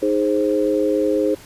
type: chord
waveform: sine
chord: Ab major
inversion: second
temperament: equal with one note detuned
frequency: 311.1 / 415.3 / 526 Hz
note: Eb4 / Ab4 / C5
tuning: 0 / 0 / +9 cents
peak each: -20 dBFS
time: 0.02-1.35 s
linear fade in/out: 10 ms
effects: pink hiss -43 dBFS RMS until 1.45 s + resampled to 32000 Hz